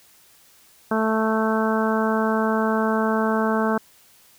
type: harmonic tone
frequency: 220.1 Hz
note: A3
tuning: 1 cent sharp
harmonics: 1 / 2 / 3 / 4 / 5 / 6 / 7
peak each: -22 / -25 / -27 / -28 / -29 / -30 / -30 dBFS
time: 0.91-3.78 s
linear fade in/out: 5 ms
effects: white hiss -54 dBFS RMS until 4.38 s